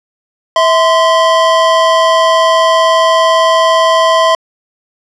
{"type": "tone pair together", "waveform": "square", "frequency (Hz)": [651, 1033.4], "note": ["E5", "C6"], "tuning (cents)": [-22, -22], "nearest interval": "minor sixth", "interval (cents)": 800, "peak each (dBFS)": -10, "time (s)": [0.56, 4.35], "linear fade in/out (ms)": 2, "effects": ["low-pass 5000 Hz 12 dB/octave"]}